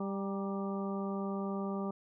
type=harmonic tone with a mistuned harmonic; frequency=196.9 Hz; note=G3; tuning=8 cents sharp; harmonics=1 / 2 / 3 / 4 / 5 / 6; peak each=-35 / -40 / -44 / -46 / -49 / -45 dBFS; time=0-1.91 s; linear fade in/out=5 ms; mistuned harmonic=5; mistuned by=-59 cents; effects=none